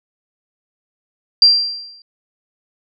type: tone with exponential decay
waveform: sine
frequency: 4725 Hz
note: D8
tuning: 10 cents sharp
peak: -3 dBFS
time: 1.42-2.02 s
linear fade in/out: 2 ms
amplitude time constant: 130 ms
effects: none